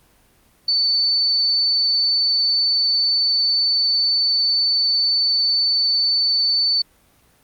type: tone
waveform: sine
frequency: 4511 Hz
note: C#8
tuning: 29 cents sharp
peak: -15 dBFS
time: 0.68-6.82 s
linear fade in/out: 5 ms
effects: pink hiss -56 dBFS RMS until 7.43 s + Opus 24 kbps